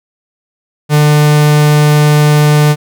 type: tone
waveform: 45% pulse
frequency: 149.3 Hz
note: D3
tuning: 29 cents sharp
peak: -5 dBFS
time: 0.89-2.76 s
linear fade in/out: 50 ms
effects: none